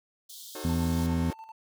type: high-pass noise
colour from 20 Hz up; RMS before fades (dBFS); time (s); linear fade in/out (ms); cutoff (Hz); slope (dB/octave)
pink; -45; 0.29-1.07; 10; 3200; 96
type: chord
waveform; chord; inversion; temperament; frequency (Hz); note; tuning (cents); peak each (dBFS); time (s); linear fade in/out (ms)
sawtooth; D# diminished seventh; none; just; 311.1 / 373.4 / 448 / 537.6; D#4 / F#4 / A4 / C5; 0 / +16 / +31 / +47; -39; 0.55-1.33; 2
type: harmonic tone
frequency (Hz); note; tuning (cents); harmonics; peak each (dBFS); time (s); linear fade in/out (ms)
83.5; E2; +23; 1 / 2 / 3; -29 / -29 / -29; 0.64-1.31; 10
type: tone with tremolo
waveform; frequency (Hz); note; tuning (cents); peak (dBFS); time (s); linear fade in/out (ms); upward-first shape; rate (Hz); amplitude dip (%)
triangle; 889; A5; +18; -39; 0.69-1.52; 5; square; 10; 60
effects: none